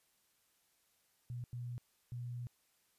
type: tone bursts at uneven times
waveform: sine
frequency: 121.6 Hz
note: B2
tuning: 26 cents flat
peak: -40 dBFS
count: 3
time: 1.3-1.44 / 1.53-1.78 / 2.12-2.47 s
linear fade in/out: 0 ms
effects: white hiss -75 dBFS RMS until 2.98 s + resampled to 32000 Hz